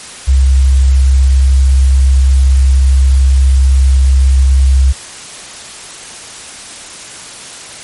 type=tone; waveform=sine; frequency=66.5 Hz; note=C2; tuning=29 cents sharp; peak=-4 dBFS; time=0.27-4.93 s; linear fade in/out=20 ms; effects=white hiss -29 dBFS RMS until 7.83 s + MP3 48 kbps